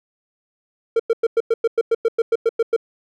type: tone bursts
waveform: triangle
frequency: 457.3 Hz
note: A#4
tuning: 33 cents flat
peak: -11 dBFS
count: 14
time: 0.96-2.764 s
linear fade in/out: 5 ms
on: 36 ms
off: 100 ms
effects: none